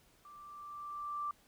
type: tone with level ramp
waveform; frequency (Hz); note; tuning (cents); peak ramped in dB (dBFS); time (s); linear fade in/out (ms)
sine; 1174.7; D6; 0; -52 to -34; 0.25-1.31; 2
effects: pink hiss -67 dBFS RMS until 1.47 s